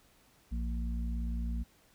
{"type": "harmonic tone", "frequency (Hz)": 57.9, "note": "A#1", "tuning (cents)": -11, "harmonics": [1, 3, 4], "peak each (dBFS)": [-32, -44, -42], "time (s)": [0.51, 1.64], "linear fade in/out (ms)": 20, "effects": ["pink hiss -65 dBFS RMS until 1.94 s"]}